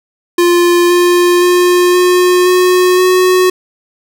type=tone with pitch steps; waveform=square; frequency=349.2 / 352.8 / 356.5 / 360.3 / 364 / 367.8 Hz; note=F4 / F4 / F4 / F#4 / F#4 / F#4; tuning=0 / +18 / +36 / -46 / -28 / -10 cents; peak=-7 dBFS; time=0.38-3.5 s; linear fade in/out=5 ms; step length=520 ms; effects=none